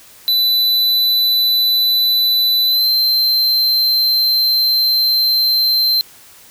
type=tone with pitch glide; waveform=square; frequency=3993 to 4115 Hz; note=B7 to C8; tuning=+18 to -30 cents; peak=-12 dBFS; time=0.28-6.01 s; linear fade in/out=0 ms; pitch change=+52 cents; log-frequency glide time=2.65-2.88 s; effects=white hiss -43 dBFS RMS until 6.5 s